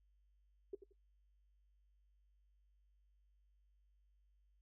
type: tone with echo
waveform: sine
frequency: 392 Hz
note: G4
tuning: in tune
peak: -40 dBFS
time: 0.73-0.75 s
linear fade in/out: 5 ms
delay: 88 ms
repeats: 2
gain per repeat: -12 dB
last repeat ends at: 0.926 s
effects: noise-tail reverb RT60 0.1 s tail -18 dB re dry + added 50 Hz sine -70 dBFS peak until 4.61 s